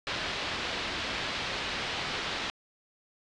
white low-pass noise, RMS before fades -34 dBFS, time 0.07-2.5 s, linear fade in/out 0 ms, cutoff 4100 Hz, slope 24 dB/octave, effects resampled to 22050 Hz

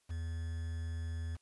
triangle tone with quantisation, 82.41 Hz, E2, in tune, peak -34 dBFS, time 0.09-1.37 s, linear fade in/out 20 ms, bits 9, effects white hiss -75 dBFS RMS until 1.41 s + resampled to 24000 Hz

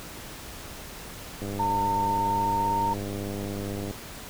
click train, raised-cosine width 2 ms, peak -21 dBFS, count 250, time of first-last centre 1.42-3.91 s, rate 100 Hz
sine tone with pitch glide, 908 to 919.1 Hz, A#5 to A#5, -46 to -25 cents, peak -23 dBFS, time 1.59-2.94 s, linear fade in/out 10 ms, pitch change +21 cents, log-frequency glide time 2.12-2.75 s
effects pink hiss -41 dBFS RMS until 4.29 s

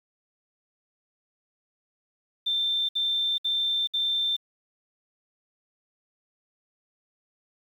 sine tone bursts, 3569 Hz, A7, 24 cents sharp, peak -23 dBFS, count 4, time 2.46-4.366 s, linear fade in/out 10 ms, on 430 ms, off 62 ms, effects 9-bit

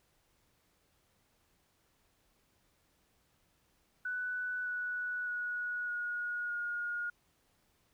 sine tone with pitch steps, 1489 / 1474.5 / 1460 / 1445.8 / 1431.6 Hz, F#6 / F#6 / F#6 / F#6 / F6, +11 / -6 / -24 / -40 / +42 cents, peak -34 dBFS, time 4.05-7.1 s, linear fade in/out 5 ms, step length 610 ms, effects pink hiss -73 dBFS RMS until 7.93 s

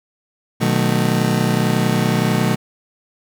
35% pulse chord, B dominant seventh, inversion none, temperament just, 123.47 / 154.34 / 185.21 / 222.2 Hz, B2 / D#3 / F#3 / A3, 0 / -14 / +2 / +17 cents, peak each -19 dBFS, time 0.6-2.56 s, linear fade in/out 20 ms, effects none

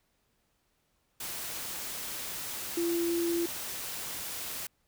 sine tone in noise, 340.4 Hz, F4, 44 cents flat, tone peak -27 dBFS, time 2.77-3.46 s, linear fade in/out 5 ms, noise white, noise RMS -38 dBFS, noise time 1.2-4.67 s, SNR +8 dB, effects pink hiss -74 dBFS RMS until 4.87 s

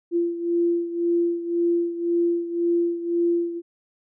sine beating tone pair, 342.3 / 344.2 Hz, F4 / F4, -35 / -25 cents, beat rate 1.9 Hz, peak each -21 / -26 dBFS, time 0.11-3.62 s, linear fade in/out 50 ms, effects none

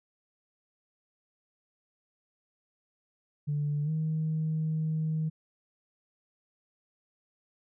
sine tone with pitch glide, 146.83 to 157.37 Hz, D3 to D#3, 0 to +20 cents, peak -26 dBFS, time 3.47-5.3 s, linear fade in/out 20 ms, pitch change +120 cents, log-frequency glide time 3.84-3.9 s, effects tanh soft clip ceiling -23 dBFS

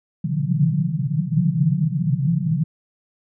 white band-pass noise, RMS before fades -20 dBFS, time 0.24-2.64 s, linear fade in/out 5 ms, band 130 to 180 Hz, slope 96 dB/octave, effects none

